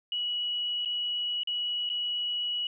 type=tone with dropouts; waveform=sine; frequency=2927 Hz; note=F#7; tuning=19 cents flat; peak=-28 dBFS; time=0.12-2.67 s; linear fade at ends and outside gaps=2 ms; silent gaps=0.85-0.857 / 1.434-1.473 / 1.892-1.899 s; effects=none